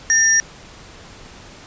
sine tone pair together, 1799 / 5711 Hz, A6 / F8, +38 / +38 cents, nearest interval octave + minor sixth, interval 2000 cents, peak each -15 / -14 dBFS, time 0.1-0.4 s, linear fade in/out 0 ms, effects pink hiss -41 dBFS RMS until 1.66 s + resampled to 16000 Hz

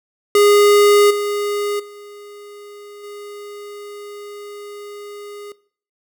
square tone with level steps, 410.9 Hz, G#4, 18 cents flat, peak -10 / -20 / -37 / -33 dBFS, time 0.35-5.52 s, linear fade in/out 2 ms, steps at 1.1 / 1.79 / 3.03 s, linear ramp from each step 10 ms, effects noise-tail reverb RT60 0.5 s tail -19 dB re dry

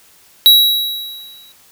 square tone with exponential decay, 3876 Hz, B7, 33 cents flat, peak -3 dBFS, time 0.46-1.52 s, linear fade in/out 0 ms, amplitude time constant 230 ms, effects white hiss -48 dBFS RMS until 1.71 s

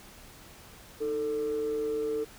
sine tone pair together, 309.9 / 444.1 Hz, D#4 / A4, -7 / +16 cents, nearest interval tritone, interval 623 cents, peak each -36 / -27 dBFS, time 1-2.25 s, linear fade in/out 20 ms, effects tanh soft clip ceiling -24 dBFS + pink hiss -51 dBFS RMS until 2.38 s

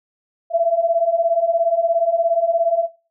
sine beating tone pair, 659.3 / 676.3 Hz, E5 / E5, 0 / +44 cents, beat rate 17 Hz, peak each -17 dBFS, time 0.5-2.88 s, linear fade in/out 50 ms, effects noise-tail reverb RT60 0.3 s tail -17 dB re dry

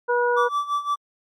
harmonic tone, 484.4 Hz, B4, 34 cents flat, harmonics 1 / 2 / 3, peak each -20 / -23 / -25 dBFS, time 0.08-0.49 s, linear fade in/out 20 ms
triangle tone with tremolo, 1160 Hz, D6, 22 cents flat, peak -17 dBFS, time 0.36-0.96 s, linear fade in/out 20 ms, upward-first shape sine, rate 5.8 Hz, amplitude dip 80%
effects MP3 64 kbps

